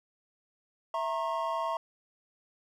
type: chord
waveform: triangle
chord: A# diminished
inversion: second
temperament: equal with one note detuned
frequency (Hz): 659.3 / 932.3 / 1081.5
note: E5 / A#5 / C#6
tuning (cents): 0 / 0 / -43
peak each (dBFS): -32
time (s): 0.94-1.77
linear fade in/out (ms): 2
effects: none